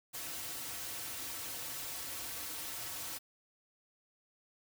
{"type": "noise with comb filter", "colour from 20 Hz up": "white", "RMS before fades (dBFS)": -42, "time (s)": [0.13, 3.19], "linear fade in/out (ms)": 20, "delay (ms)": 4.9, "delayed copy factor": -0.95, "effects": []}